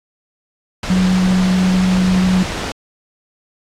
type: tone in noise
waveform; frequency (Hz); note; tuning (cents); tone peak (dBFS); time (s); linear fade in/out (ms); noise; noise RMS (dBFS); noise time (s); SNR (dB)
sine; 185; F#3; 0; -11; 0.9-2.43; 2; pink; -23; 0.83-2.72; +9
effects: low-pass 6000 Hz 12 dB/octave + AAC 64 kbps